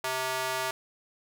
square tone with high-pass filter, 130 Hz, C3, 11 cents flat, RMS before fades -31 dBFS, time 0.04-0.71 s, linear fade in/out 2 ms, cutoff 780 Hz, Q 0.98, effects none

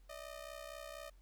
sawtooth ring-modulated tone, 612 Hz, D#5, 29 cents flat, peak -40 dBFS, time 0.09-1.1 s, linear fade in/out 10 ms, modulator 32.1 Hz, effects added 44 Hz sine -59 dBFS peak until 1.21 s + pink hiss -75 dBFS RMS until 1.21 s

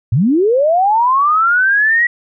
sine linear sweep, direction up, 97 to 1940 Hz, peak -9 dBFS, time 0.12-2.07 s, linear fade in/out 5 ms, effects none

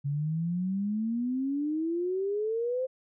sine exponential sweep, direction up, 138.8 to 526 Hz, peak -27 dBFS, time 0.04-2.87 s, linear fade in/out 20 ms, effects none

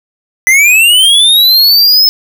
square linear sweep, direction up, 2002 to 5240 Hz, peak -4 dBFS, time 0.47-2.09 s, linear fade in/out 0 ms, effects none

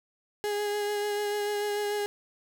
35% pulse tone with vibrato, 413.5 Hz, G#4, 8 cents flat, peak -26 dBFS, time 0.44-2.06 s, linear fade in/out 0 ms, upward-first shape sine, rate 6.8 Hz, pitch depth 17 cents each way, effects none

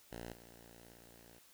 5% pulse tone with level steps, 58.2 Hz, A#1, 2 cents flat, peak -34 / -46 / -48 dBFS, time 0.11-1.39 s, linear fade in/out 10 ms, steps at 0.33 / 0.93 s, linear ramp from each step 2 ms, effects white hiss -64 dBFS RMS until 1.53 s

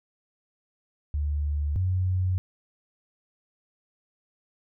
sine tone pair in turn, 73.42 / 92.21 Hz, D2 / F#2, 0 / -5 cents, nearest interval major third, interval 395 cents, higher second, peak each -24 / -22 dBFS, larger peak second, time 1.14-1.76 / 1.76-2.38 s, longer neither, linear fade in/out 0 ms, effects none

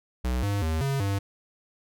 square tone with pitch steps, 62.3 / 101 / 79.7 / 137.4 / 99.2 Hz, B1 / G#2 / D#2 / C#3 / G2, +16 / -48 / +42 / -15 / +21 cents, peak -25 dBFS, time 0.24-1.19 s, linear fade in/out 10 ms, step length 190 ms, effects none

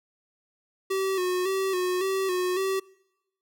square tone with vibrato, 373.8 Hz, F#4, 18 cents sharp, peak -25 dBFS, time 0.9-2.8 s, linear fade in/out 10 ms, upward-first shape square, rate 1.8 Hz, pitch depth 48 cents each way, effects noise-tail reverb RT60 1.0 s tail -26 dB re dry

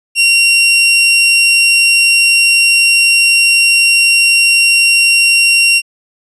sawtooth tone, 2752 Hz, F7, 26 cents flat, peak -3 dBFS, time 0.15-5.82 s, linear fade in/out 50 ms, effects resampled to 24000 Hz

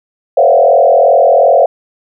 sine tone with frequency modulation, 611 Hz, D#5, 32 cents flat, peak -4 dBFS, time 0.37-1.66 s, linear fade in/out 5 ms, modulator 42.7 Hz, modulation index 2.6, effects none

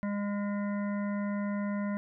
harmonic tone with a mistuned harmonic, 203.7 Hz, G#3, 33 cents flat, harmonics 1 / 3 / 5 / 7 / 9 / 10, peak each -30 / -40 / -44 / -47 / -49 / -50 dBFS, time 0.03-1.97 s, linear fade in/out 0 ms, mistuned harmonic 10, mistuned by -18 cents, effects none

